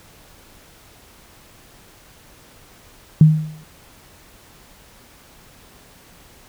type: tone with exponential decay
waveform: sine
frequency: 155.56 Hz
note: D#3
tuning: in tune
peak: -3 dBFS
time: 3.21-3.64 s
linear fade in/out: 2 ms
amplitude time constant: 92 ms
effects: pink hiss -48 dBFS RMS until 6.48 s